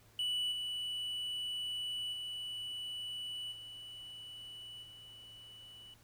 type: tone with level steps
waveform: triangle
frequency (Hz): 2960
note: F#7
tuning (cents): 0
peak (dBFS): -31 / -35 / -38 / -45 / -50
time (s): 0.19-5.94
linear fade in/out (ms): 2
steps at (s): 0.51 / 2.12 / 3.51 / 4.82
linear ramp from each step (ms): 20
effects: added 109 Hz sine -65 dBFS peak until 6.03 s + pink hiss -65 dBFS RMS until 6.03 s